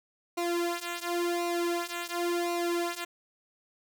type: tone with flanger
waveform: sawtooth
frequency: 346 Hz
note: F4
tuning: 16 cents flat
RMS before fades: -31 dBFS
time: 0.37-3.05 s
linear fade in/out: 10 ms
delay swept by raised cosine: 0.6 to 3.1 ms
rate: 0.93 Hz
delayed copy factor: -0.9
effects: none